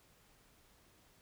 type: silence
effects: pink hiss -67 dBFS RMS until 1.21 s

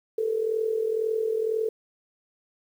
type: tone with amplitude modulation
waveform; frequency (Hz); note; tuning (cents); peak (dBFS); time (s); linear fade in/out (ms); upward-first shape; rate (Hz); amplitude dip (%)
sine; 443; A4; +12; -20; 0.18-1.69; 5; sine; 42; 70
effects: 9-bit

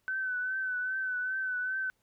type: tone with vibrato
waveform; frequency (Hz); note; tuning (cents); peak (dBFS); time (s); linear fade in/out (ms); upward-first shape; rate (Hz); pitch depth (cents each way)
sine; 1516; F#6; +42; -30; 0.08-1.9; 0; triangle; 2.5; 46
effects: pink hiss -75 dBFS RMS until 2.02 s

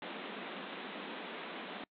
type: band-pass noise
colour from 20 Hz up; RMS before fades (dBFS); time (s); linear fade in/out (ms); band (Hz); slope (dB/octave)
pink; -44; 0.02-1.84; 2; 180 to 3800; 96
effects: noise-tail reverb RT60 0.1 s tail -26 dB re dry + MP3 64 kbps

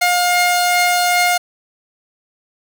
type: tone pair together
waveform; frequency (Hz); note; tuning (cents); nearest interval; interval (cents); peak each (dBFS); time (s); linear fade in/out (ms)
sawtooth; 711.5 / 2132; F5 / C7; +32 / +32; octave + perfect fifth; 1900; -10 / -15; 0.01-1.38; 10
effects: none

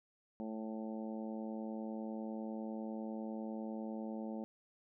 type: harmonic tone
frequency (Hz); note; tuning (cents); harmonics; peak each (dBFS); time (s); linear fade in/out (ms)
110; A2; 0; 2 / 3 / 4 / 5 / 6 / 7 / 8; -41 / -48 / -52 / -49 / -56 / -54 / -57; 0.4-4.44; 0
effects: none

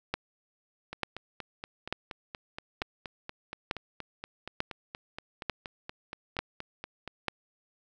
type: two click trains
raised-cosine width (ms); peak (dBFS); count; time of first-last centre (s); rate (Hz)
0.3; -22 / -13; 27 / 9; 0.93-7.077 / 0.14-7.283; 4.23 / 1.12
effects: none

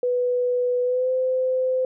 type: tone with pitch glide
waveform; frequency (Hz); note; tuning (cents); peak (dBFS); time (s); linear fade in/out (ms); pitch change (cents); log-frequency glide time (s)
sine; 493.9 to 514.3; B4 to C5; 0 to -30; -19; 0.03-1.85; 2; +70; 0.83-1.11
effects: none

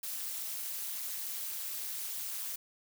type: noise with amplitude modulation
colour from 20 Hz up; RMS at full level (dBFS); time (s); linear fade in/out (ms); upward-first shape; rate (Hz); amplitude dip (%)
blue; -35; 0.03-2.56; 5; sine; 213; 85
effects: none

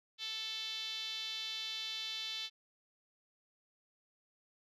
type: tone with band-pass filter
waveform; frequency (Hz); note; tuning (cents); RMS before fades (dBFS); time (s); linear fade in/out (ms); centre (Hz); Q
5% pulse; 440; A4; 0; -41; 0.18-2.5; 50; 3600; 3.3
effects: none

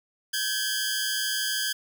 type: tone cluster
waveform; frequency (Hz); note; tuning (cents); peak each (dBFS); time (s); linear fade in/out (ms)
15% pulse; 1560 / 1680 / 4927; G6 / G#6 / D#8; -9 / +19 / -18; -23 / -24 / -25; 0.33-1.73; 10
effects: none

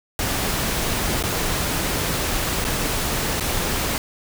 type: noise with dropouts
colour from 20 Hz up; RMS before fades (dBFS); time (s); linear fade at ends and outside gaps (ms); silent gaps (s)
pink; -23; 0.19-3.98; 1; 1.227-1.237 / 2.643-2.649 / 3.399-3.407
effects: none

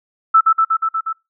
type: tone with echo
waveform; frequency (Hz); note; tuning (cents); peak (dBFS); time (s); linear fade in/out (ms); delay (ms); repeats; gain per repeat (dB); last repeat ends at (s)
sine; 1318.5; E6; 0; -6; 0.34-0.41; 10; 120; 6; -2; 1.13
effects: noise-tail reverb RT60 0.2 s tail -24 dB re dry

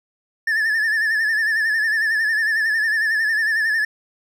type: tone with vibrato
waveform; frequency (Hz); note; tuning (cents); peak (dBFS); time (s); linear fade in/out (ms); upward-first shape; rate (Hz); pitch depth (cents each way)
triangle; 1760; A6; 0; -15; 0.47-3.85; 5; sine; 11; 71
effects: none

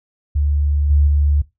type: tone with level steps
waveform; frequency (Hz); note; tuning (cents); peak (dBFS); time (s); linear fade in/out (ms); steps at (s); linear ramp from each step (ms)
sine; 72.7; D2; -17; -14 / -10 / -12; 0.35-1.42; 10; 0.9 / 1.07; 5
effects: noise-tail reverb RT60 0.2 s tail -18 dB re dry

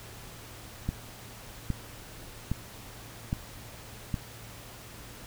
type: click train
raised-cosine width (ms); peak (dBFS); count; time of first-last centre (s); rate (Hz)
5; -16; 5; 0.89-4.142; 1.23
effects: added 113 Hz sine -51 dBFS peak until 5.26 s + pink hiss -47 dBFS RMS until 5.26 s

